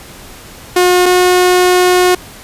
sawtooth tone pair in turn, 360.1 / 362 Hz, F#4 / F#4, -47 / -38 cents, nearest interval unison, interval 9 cents, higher second, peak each -3 dBFS, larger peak neither, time 0.76-1.06 / 1.06-2.15 s, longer second, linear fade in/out 5 ms, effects pink hiss -34 dBFS RMS until 2.43 s + resampled to 32000 Hz

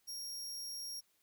sawtooth tone, 5588 Hz, F8, in tune, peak -39 dBFS, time 0.07-1.01 s, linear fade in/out 20 ms, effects white hiss -75 dBFS RMS until 1.22 s

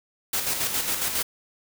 white noise with tremolo, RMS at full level -25 dBFS, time 0.33-1.23 s, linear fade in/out 5 ms, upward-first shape square, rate 7.3 Hz, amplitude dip 45%, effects none

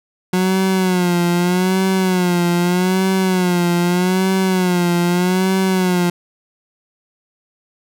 30% pulse tone with vibrato, 181.6 Hz, F#3, 32 cents flat, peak -11 dBFS, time 0.33-6.1 s, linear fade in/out 5 ms, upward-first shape sine, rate 0.81 Hz, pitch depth 79 cents each way, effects none

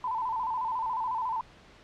sine tone with vibrato, 948 Hz, A#5, 29 cents sharp, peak -28 dBFS, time 0.04-1.41 s, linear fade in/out 2 ms, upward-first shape square, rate 14 Hz, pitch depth 97 cents each way, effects pink hiss -54 dBFS RMS until 1.83 s + low-pass 4000 Hz 12 dB/octave

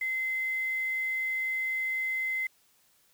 sine tone with quantisation, 2062 Hz, C7, 26 cents flat, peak -28 dBFS, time 0.01-2.47 s, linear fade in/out 5 ms, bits 8, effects white hiss -66 dBFS RMS until 3.13 s

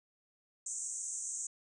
white band-pass noise, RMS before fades -40 dBFS, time 0.66-1.47 s, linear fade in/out 5 ms, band 6200 to 8500 Hz, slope 96 dB/octave, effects none

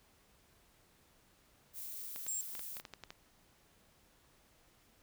violet noise, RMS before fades -45 dBFS, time 1.73-2.82 s, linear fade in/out 50 ms
clicks, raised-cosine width 0.2 ms, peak -29 dBFS, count 10, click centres 2.161 / 2.266 / 2.552 / 2.594 / 2.769 / 2.799 / 2.852 / 2.937 / 3.037 / 3.105 s
sine tone, 7459 Hz, A#8, in tune, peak -36 dBFS, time 2.28-2.41 s, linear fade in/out 0 ms
effects pink hiss -68 dBFS RMS until 5.02 s

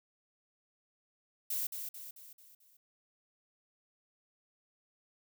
violet noise with echo, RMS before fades -35 dBFS, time 1.5-1.67 s, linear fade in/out 5 ms, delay 220 ms, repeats 5, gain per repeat -6 dB, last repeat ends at 2.77 s, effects none

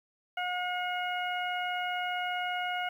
harmonic tone, 721 Hz, F#5, 45 cents flat, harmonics 1 / 2 / 3 / 4, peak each -33 / -36 / -38 / -39 dBFS, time 0.37-2.89 s, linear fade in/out 5 ms, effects 10-bit

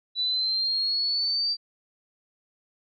sine exponential sweep, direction up, 3951 to 4683 Hz, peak -23 dBFS, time 0.15-1.57 s, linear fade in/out 50 ms, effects none

